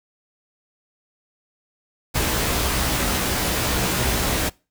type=noise with comb filter; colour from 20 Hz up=pink; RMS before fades=-22 dBFS; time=2.14-4.5 s; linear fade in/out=20 ms; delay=16 ms; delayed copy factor=+0.6; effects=noise-tail reverb RT60 0.3 s tail -24 dB re dry